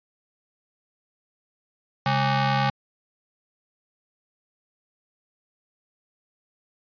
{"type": "ring-modulated tone", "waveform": "sawtooth", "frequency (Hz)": 340, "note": "F4", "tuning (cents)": -46, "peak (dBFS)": -13, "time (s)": [2.06, 2.7], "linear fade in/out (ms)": 2, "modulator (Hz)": 475, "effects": ["resampled to 11025 Hz"]}